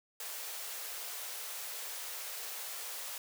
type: high-pass noise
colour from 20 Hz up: white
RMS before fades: -42 dBFS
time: 0.2-3.18 s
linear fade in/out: 2 ms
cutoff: 420 Hz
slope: 48 dB/octave
effects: none